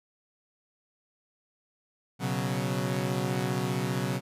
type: chord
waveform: sawtooth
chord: B suspended second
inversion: none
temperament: equal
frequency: 123.47 / 138.59 / 185 Hz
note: B2 / C#3 / F#3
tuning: 0 / 0 / 0 cents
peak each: -28 dBFS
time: 2.19-4.21 s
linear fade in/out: 50 ms
effects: resampled to 32000 Hz